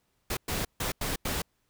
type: noise bursts at uneven times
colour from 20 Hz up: pink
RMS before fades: -31 dBFS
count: 5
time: 0.3-0.37 / 0.48-0.65 / 0.8-0.92 / 1.01-1.16 / 1.25-1.42 s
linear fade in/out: 5 ms
effects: pink hiss -74 dBFS RMS until 1.69 s